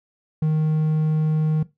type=tone; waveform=triangle; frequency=155.56 Hz; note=D#3; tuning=in tune; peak=-15 dBFS; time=0.42-1.63 s; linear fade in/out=5 ms; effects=noise-tail reverb RT60 0.2 s tail -17 dB re dry